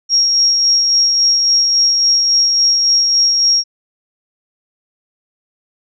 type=tone with tremolo; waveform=sine; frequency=5588 Hz; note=F8; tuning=in tune; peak=-8 dBFS; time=0.09-3.64 s; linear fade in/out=50 ms; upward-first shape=sine; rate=3.6 Hz; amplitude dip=30%; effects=none